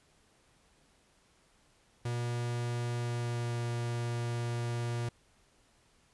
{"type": "tone with pitch glide", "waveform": "45% pulse", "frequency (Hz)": [120, 118.83], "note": ["B2", "A#2"], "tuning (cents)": [-49, 34], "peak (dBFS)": -32, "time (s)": [2.05, 5.09], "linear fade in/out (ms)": 5, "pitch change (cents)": -17, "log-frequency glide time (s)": [2.98, 3.6], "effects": ["pink hiss -67 dBFS RMS until 6.13 s", "resampled to 24000 Hz"]}